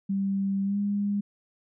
sine tone with pitch glide, 196 to 203 Hz, G3 to G#3, 0 to -39 cents, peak -24 dBFS, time 0.09-1.21 s, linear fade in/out 10 ms, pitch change +61 cents, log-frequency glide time 0.64-0.78 s, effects none

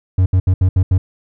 triangle tone bursts at uneven times, 92.5 Hz, F#2, in tune, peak -7 dBFS, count 6, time 0.18-0.26 / 0.33-0.4 / 0.47-0.54 / 0.61-0.69 / 0.76-0.83 / 0.91-0.98 s, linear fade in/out 5 ms, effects none

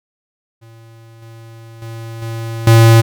square tone with level steps, 113.9 Hz, A#2, 40 cents flat, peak -39 / -35 / -27 / -22 / -5 dBFS, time 0.61-3.02 s, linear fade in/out 20 ms, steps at 1.22 / 1.82 / 2.22 / 2.67 s, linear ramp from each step 2 ms, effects none

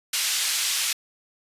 pink band-pass noise, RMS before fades -25 dBFS, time 0.13-0.93 s, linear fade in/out 5 ms, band 2900 to 11000 Hz, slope 12 dB/octave, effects resampled to 32000 Hz

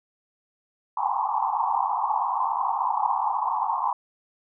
pink band-pass noise, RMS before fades -25 dBFS, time 0.97-3.93 s, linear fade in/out 5 ms, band 780 to 1100 Hz, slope 96 dB/octave, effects none

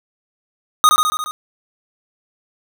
square tone with echo, 1242 Hz, D#6, 3 cents flat, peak -7 dBFS, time 0.84-0.89 s, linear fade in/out 0 ms, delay 70 ms, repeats 6, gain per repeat -3 dB, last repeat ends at 1.31 s, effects none

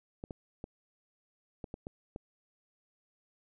clicks, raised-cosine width 2 ms, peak -27 dBFS, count 7, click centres 0.239 / 0.308 / 0.641 / 1.642 / 1.741 / 1.869 / 2.161 s, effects none

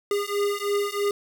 square beating tone pair, 405.2 / 408.3 Hz, G#4 / G#4, -43 / -29 cents, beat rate 3.1 Hz, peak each -27 dBFS, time 0.11-1.11 s, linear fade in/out 2 ms, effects 9-bit

